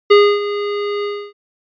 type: tone with ADSR envelope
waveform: square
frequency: 410 Hz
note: G#4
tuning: 22 cents flat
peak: -5 dBFS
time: 0.1-1.33 s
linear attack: 14 ms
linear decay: 280 ms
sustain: -14 dB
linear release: 290 ms
effects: resampled to 11025 Hz